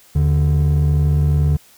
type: tone pair together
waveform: triangle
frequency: 77.78 / 146.83 Hz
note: D#2 / D3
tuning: 0 / 0 cents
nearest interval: major seventh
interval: 1100 cents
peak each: -12 dBFS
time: 0.15-1.57 s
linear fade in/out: 10 ms
effects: tanh soft clip ceiling -7 dBFS + white hiss -49 dBFS RMS until 1.77 s